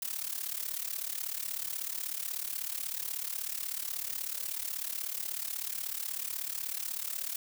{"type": "noise with amplitude modulation", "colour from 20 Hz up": "blue", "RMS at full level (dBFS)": -33, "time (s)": [0.02, 7.36], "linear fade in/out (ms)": 2, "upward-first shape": "sine", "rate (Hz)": 36.3, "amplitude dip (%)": 85, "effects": []}